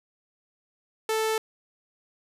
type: tone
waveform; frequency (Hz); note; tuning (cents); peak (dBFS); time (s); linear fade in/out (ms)
sawtooth; 440; A4; 0; -20; 1.09-1.38; 2
effects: resampled to 32000 Hz + 8-bit